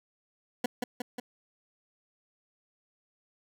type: tone with echo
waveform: 20% pulse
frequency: 246 Hz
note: B3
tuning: 7 cents flat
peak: -21 dBFS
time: 0.64-0.66 s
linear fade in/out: 5 ms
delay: 180 ms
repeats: 3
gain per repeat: -3 dB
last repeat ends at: 1.2 s
effects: none